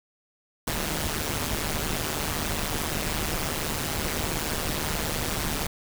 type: noise with amplitude modulation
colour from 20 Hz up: pink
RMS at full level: -25 dBFS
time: 0.67-5.67 s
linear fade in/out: 5 ms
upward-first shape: sine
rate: 153 Hz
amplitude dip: 85%
effects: none